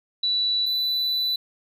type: tone pair in turn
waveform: sine / triangle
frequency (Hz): 3951 / 3981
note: B7 / B7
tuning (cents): 0 / +13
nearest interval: unison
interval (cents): 13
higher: second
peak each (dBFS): -20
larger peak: neither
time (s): 0.23-0.66 / 0.66-1.36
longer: second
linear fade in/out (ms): 5
effects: none